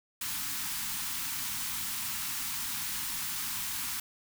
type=band-stop noise; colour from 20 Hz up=white; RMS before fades=-35 dBFS; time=0.21-4 s; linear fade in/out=5 ms; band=300 to 850 Hz; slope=48 dB/octave; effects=none